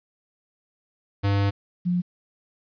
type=tone pair in turn; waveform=square / sine; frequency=100 / 177.69 Hz; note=G2 / F3; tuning=+35 / +30 cents; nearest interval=minor seventh; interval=995 cents; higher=second; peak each=-20 dBFS; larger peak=neither; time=1.23-1.51 / 1.85-2.02 s; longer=first; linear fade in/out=20 ms; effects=resampled to 11025 Hz + 10-bit